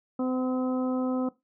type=harmonic tone with a mistuned harmonic; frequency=256.2 Hz; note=C4; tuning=36 cents flat; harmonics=1 / 2 / 3 / 4 / 5; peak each=-26 / -33 / -40 / -43 / -41 dBFS; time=0.19-1.29 s; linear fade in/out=5 ms; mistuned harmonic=3; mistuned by=-17 cents; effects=noise-tail reverb RT60 0.2 s tail -18 dB re dry